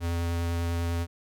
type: tone with vibrato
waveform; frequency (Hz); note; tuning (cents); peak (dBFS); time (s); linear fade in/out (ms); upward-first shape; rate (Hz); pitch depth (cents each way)
square; 85; F2; -46; -27; 0-1.07; 50; sine; 10; 9
effects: none